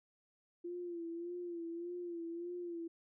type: tone with vibrato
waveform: sine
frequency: 343.7 Hz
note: F4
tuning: 28 cents flat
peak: -40 dBFS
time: 0.64-2.88 s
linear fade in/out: 10 ms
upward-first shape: sine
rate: 1.7 Hz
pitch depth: 53 cents each way
effects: none